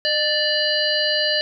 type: harmonic tone with a mistuned harmonic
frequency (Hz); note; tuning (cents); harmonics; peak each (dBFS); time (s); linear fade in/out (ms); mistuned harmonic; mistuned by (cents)
587.3; D5; 0; 1 / 3 / 5 / 7 / 8; -24 / -24 / -24 / -24 / -24; 0.05-1.41; 0; 1; +54
effects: none